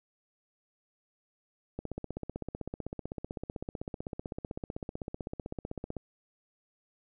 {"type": "click train", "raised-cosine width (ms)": 2, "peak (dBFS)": -23, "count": 67, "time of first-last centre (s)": [1.79, 5.967], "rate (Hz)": 15.8, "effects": []}